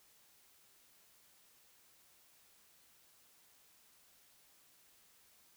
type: silence
effects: white hiss -67 dBFS RMS until 5.56 s